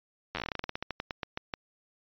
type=slowing click train; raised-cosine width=0.3 ms; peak=-17 dBFS; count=22; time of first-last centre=0.35-1.538 s; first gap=10 ms; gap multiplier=1.15; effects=resampled to 11025 Hz